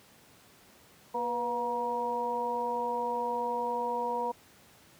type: harmonic tone with a mistuned harmonic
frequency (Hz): 237.4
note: A#3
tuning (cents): +32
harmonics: 1 / 2 / 3 / 4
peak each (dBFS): -42 / -34 / -39 / -31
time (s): 1.14-4.32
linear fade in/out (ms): 10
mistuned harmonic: 2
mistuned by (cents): +51
effects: pink hiss -58 dBFS RMS until 4.99 s + high-pass 100 Hz 12 dB/octave